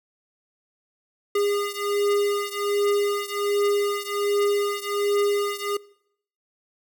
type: beating tone pair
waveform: square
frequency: 406.9 / 408.2 Hz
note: G#4 / G#4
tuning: -35 / -30 cents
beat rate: 1.3 Hz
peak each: -25 / -27 dBFS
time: 1.35-5.77 s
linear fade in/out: 5 ms
effects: noise-tail reverb RT60 0.7 s tail -22 dB re dry